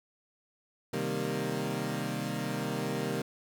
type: chord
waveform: 20% pulse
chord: C minor seventh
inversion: none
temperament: equal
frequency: 130.81 / 155.56 / 196 / 233.1 Hz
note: C3 / Eb3 / G3 / Bb3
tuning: 0 / 0 / 0 / 0 cents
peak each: -32 dBFS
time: 0.93-3.22 s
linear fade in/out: 5 ms
effects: none